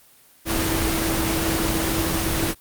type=tone in noise; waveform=sine; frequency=326.8 Hz; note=E4; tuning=15 cents flat; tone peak=-25 dBFS; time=0.45-2.55 s; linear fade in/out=50 ms; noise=pink; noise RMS=-23 dBFS; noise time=0.45-2.55 s; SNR=-5 dB; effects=white hiss -53 dBFS RMS until 2.6 s + Opus 24 kbps